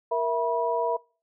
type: tone cluster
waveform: sine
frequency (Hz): 468.8 / 661 / 971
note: A#4 / E5 / B5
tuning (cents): +10 / +5 / -30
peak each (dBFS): -27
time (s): 0.11-0.97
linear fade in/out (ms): 10
effects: noise-tail reverb RT60 0.4 s tail -26 dB re dry